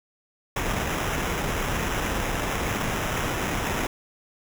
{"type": "noise with sample-and-hold", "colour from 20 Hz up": "pink", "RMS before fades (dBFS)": -27, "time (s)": [0.56, 3.87], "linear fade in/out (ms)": 5, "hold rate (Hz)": 4410, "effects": []}